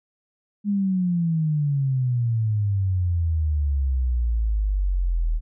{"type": "exponential sweep", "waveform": "sine", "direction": "down", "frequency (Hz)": [207.7, 38.89], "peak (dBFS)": -19, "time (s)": [0.64, 5.41], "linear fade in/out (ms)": 50, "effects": []}